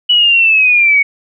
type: linear sweep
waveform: sine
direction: down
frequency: 2960 to 2217 Hz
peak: -6 dBFS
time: 0.09-1.03 s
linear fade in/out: 10 ms
effects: none